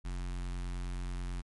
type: tone with notch filter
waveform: square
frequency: 44.69 Hz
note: F1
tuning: 41 cents sharp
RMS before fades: -37 dBFS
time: 0.04-1.42 s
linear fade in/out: 20 ms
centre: 520 Hz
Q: 1.1
effects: MP3 48 kbps